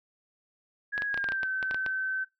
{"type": "tone with pitch glide", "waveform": "sine", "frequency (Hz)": [1665, 1535.7], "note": ["G#6", "G6"], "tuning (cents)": [4, -36], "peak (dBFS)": -28, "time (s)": [0.92, 2.25], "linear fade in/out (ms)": 20, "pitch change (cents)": -140, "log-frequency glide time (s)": [1.06, 1.47]}
{"type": "clicks", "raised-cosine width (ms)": 0.3, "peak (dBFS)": -19, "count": 12, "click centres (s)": [0.979, 1.021, 1.143, 1.176, 1.242, 1.288, 1.321, 1.432, 1.628, 1.711, 1.745, 1.863]}
{"effects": ["noise-tail reverb RT60 0.2 s tail -19 dB re dry"]}